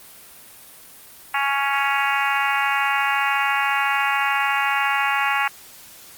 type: harmonic tone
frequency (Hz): 278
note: C#4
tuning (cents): +5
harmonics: 3 / 4 / 5 / 6 / 7 / 8 / 9 / 10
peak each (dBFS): -24 / -25 / -26 / -27 / -27 / -28 / -29 / -29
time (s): 1.34-5.48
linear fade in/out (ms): 5
effects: white hiss -44 dBFS RMS until 6.17 s + Opus 32 kbps